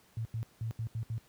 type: tone bursts at uneven times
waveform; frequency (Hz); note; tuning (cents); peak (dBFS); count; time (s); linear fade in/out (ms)
sine; 113; A2; +47; -32; 6; 0.17-0.25 / 0.34-0.43 / 0.61-0.71 / 0.79-0.87 / 0.95-1.03 / 1.1-1.18; 0
effects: pink hiss -64 dBFS RMS until 1.28 s + high-pass 60 Hz 12 dB/octave